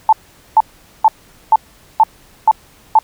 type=tone bursts; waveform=sine; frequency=878 Hz; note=A5; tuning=4 cents flat; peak=-4 dBFS; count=7; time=0.09-2.989 s; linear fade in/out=2 ms; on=37 ms; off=440 ms; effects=pink hiss -47 dBFS RMS until 3.03 s